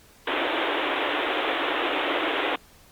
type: band-pass noise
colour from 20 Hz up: pink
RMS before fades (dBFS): -26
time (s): 0.27-2.56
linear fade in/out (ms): 5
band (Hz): 280 to 3600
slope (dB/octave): 96
effects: pink hiss -54 dBFS RMS until 2.91 s + Opus 48 kbps